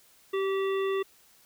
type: harmonic tone with a mistuned harmonic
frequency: 388.8 Hz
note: G4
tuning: 14 cents flat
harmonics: 1 / 3 / 5 / 7 / 9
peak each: -26 / -36 / -40 / -43 / -45 dBFS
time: 0.33-1.03 s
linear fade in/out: 10 ms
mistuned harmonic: 3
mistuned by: -19 cents
effects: white hiss -60 dBFS RMS until 1.45 s